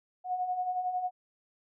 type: beating tone pair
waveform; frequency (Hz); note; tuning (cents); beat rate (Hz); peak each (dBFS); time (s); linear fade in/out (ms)
sine; 721 / 732; F#5 / F#5; -45 / -19; 11; -38 / -30; 0.24-1.11; 50
effects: none